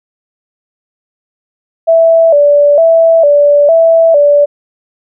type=tone with vibrato; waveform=sine; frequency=618 Hz; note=D#5; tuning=12 cents flat; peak=-3 dBFS; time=1.87-4.46 s; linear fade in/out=20 ms; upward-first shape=square; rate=1.1 Hz; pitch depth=110 cents each way; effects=none